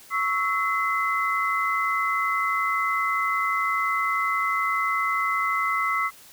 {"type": "tone cluster", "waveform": "sine", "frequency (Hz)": [1113, 1312, 2044], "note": ["C#6", "E6", "C7"], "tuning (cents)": [7, -9, -41], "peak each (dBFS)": -26, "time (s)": [0.1, 6.11], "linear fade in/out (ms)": 50, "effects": ["white hiss -49 dBFS RMS until 6.32 s"]}